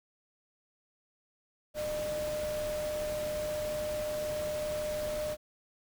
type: tone in noise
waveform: sine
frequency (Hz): 605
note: D#5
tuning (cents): -49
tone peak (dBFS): -32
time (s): 1.74-5.37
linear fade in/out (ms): 50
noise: pink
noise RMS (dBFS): -42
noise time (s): 1.74-5.37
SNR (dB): +7
effects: none